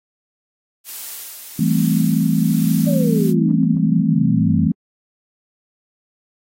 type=noise with tremolo; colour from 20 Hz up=blue; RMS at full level=-30 dBFS; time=0.84-3.34 s; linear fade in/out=50 ms; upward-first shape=sine; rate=1.2 Hz; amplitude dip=45%
type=chord; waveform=sine; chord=A minor seventh; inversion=second; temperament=equal; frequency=164.81 / 196 / 220 / 261.6 Hz; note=E3 / G3 / A3 / C4; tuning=0 / 0 / 0 / 0 cents; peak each=-17 / -21 / -18 / -21 dBFS; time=1.59-4.72 s; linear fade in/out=5 ms
type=exponential sweep; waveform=sine; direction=down; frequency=600 to 82.41 Hz; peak=-21 dBFS; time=2.86-4.68 s; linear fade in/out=20 ms
effects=AAC 48 kbps